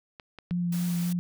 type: clicks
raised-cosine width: 0.3 ms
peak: -27 dBFS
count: 3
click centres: 0.198 / 0.387 / 0.509 s
type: tone with vibrato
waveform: sine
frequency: 174.61 Hz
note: F3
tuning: in tune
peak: -25 dBFS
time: 0.51-1.19 s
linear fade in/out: 0 ms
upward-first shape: triangle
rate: 3.7 Hz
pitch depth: 20 cents each way
type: noise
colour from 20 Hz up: white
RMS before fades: -41 dBFS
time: 0.72-1.13 s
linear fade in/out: 5 ms
effects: none